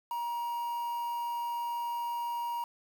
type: tone with quantisation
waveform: triangle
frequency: 947 Hz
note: A#5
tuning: 27 cents sharp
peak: -30 dBFS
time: 0.11-2.64 s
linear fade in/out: 2 ms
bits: 8
effects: none